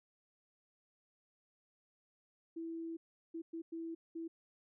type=tone bursts at uneven times; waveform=sine; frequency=329.6 Hz; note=E4; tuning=in tune; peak=-40 dBFS; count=5; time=2.56-2.97 / 3.34-3.42 / 3.53-3.62 / 3.72-3.95 / 4.15-4.28 s; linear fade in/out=10 ms; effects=none